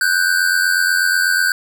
square tone pair together, 1483.8 / 1572 Hz, F#6 / G6, +4 / +4 cents, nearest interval minor second, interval 100 cents, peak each -17 dBFS, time 0.01-1.52 s, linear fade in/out 2 ms, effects none

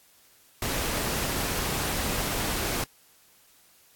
pink noise, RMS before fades -29 dBFS, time 0.62-2.84 s, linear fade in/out 2 ms, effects white hiss -59 dBFS RMS until 3.95 s + AAC 64 kbps

